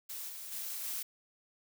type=noise with level steps; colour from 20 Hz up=blue; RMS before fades=-42 / -45 / -40 / -38 dBFS; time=0.09-1.03 s; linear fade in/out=10 ms; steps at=0.28 / 0.51 / 0.83 s; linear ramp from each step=20 ms; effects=none